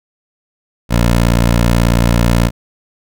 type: tone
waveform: 15% pulse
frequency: 58.3 Hz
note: A#1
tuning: 1 cent sharp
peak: -3 dBFS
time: 0.89-2.51 s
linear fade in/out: 50 ms
effects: none